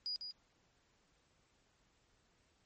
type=tone with echo; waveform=sine; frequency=4900 Hz; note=D#8; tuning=27 cents flat; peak=-37 dBFS; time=0.06-0.16 s; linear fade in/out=0 ms; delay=150 ms; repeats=1; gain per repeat=-6 dB; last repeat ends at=0.31 s; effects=pink hiss -74 dBFS RMS until 2.65 s + MP3 32 kbps